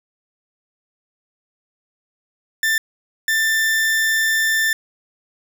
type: tone bursts at uneven times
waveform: 40% pulse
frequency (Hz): 1779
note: A6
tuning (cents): +19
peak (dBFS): -15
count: 2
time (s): 2.63-2.78 / 3.28-4.73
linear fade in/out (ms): 2
effects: none